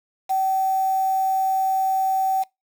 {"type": "tone with quantisation", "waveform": "sine", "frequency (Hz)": 765, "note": "G5", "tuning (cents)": -42, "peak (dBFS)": -18, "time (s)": [0.29, 2.44], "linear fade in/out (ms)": 20, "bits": 6, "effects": ["noise-tail reverb RT60 0.2 s tail -24 dB re dry"]}